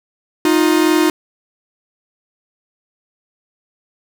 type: tone pair together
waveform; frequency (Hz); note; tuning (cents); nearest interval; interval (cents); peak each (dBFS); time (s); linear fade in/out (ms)
45% pulse; 311.2 / 354.1; D#4 / F4; 0 / +24; major second; 224; -13 / -15; 0.45-1.1; 2
effects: none